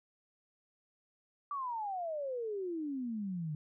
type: exponential sweep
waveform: sine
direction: down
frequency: 1174.7 to 146.83 Hz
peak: -35 dBFS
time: 1.51-3.55 s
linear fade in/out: 2 ms
effects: none